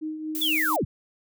sine tone with tremolo, 311.1 Hz, D#4, in tune, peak -27 dBFS, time 0.01-0.77 s, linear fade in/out 20 ms, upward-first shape triangle, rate 4.3 Hz, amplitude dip 55%
violet noise, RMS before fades -31 dBFS, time 0.35-0.76 s, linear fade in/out 0 ms
sine linear sweep, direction down, 3576 to 41.2 Hz, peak -22 dBFS, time 0.41-0.85 s, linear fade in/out 10 ms
effects none

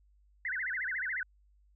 sine tone with vibrato, 1760 Hz, A6, in tune, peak -32 dBFS, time 0.45-1.23 s, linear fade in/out 2 ms, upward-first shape sine, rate 14 Hz, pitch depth 300 cents each way, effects added 50 Hz sine -62 dBFS peak until 1.75 s

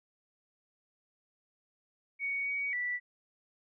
sine tone with pitch steps, 2235 / 2253 / 1965 Hz, C#7 / C#7 / B6, +14 / +28 / -9 cents, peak -31 dBFS, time 2.19-3 s, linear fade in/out 50 ms, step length 270 ms, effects none

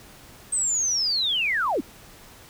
sine linear sweep, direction down, 8372 to 204.2 Hz, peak -21 dBFS, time 0.52-1.81 s, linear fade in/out 10 ms, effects pink hiss -48 dBFS RMS until 2.49 s

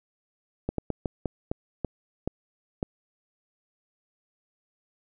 slowing click train, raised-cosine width 2 ms, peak -14 dBFS, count 9, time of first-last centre 0.69-2.829 s, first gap 93 ms, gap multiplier 1.29, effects none

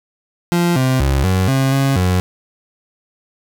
30% pulse tone with pitch steps, 173.1 / 130.1 / 68.1 / 93.6 / 134.2 / 136.5 / 91.3 Hz, F3 / C3 / C#2 / F#2 / C3 / C#3 / F#2, -15 / -9 / -30 / +20 / +44 / -26 / -23 cents, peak -10 dBFS, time 0.52-2.2 s, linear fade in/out 0 ms, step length 240 ms, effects none

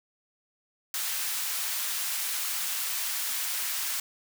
white high-pass noise, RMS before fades -31 dBFS, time 0.94-4 s, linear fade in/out 2 ms, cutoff 1100 Hz, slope 12 dB/octave, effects none

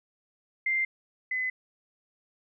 sine tone pair in turn, 2093 / 2025 Hz, C7 / B6, 0 / +43 cents, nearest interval minor second, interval 57 cents, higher first, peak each -24 / -27 dBFS, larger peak first, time 0.66-0.85 / 1.31-1.5 s, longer neither, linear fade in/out 5 ms, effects none

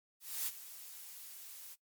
blue noise with ADSR envelope, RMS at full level -36 dBFS, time 0.2-1.76 s, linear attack 270 ms, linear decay 36 ms, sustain -14 dB, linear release 31 ms, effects noise-tail reverb RT60 0.1 s tail -18 dB re dry + MP3 96 kbps

